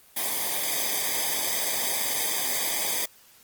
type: noise with comb filter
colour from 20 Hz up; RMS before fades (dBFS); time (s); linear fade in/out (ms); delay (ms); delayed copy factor
white; -27; 0.16-3.06; 10; 0.72; -0.95
effects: white hiss -55 dBFS RMS until 3.43 s + Opus 24 kbps